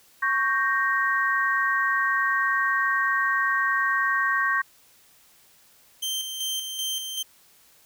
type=chord; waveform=sine; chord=G diminished; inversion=second; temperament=equal; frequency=1108.7 / 1568 / 1864.7 Hz; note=Db6 / G6 / Bb6; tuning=0 / 0 / 0 cents; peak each=-25 dBFS; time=0.22-4.62 s; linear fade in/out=10 ms
type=tone with tremolo; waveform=sawtooth; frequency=3133 Hz; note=G7; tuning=2 cents flat; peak=-23 dBFS; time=6.02-7.23 s; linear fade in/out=10 ms; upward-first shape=square; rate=2.6 Hz; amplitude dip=45%
effects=white hiss -57 dBFS RMS until 7.85 s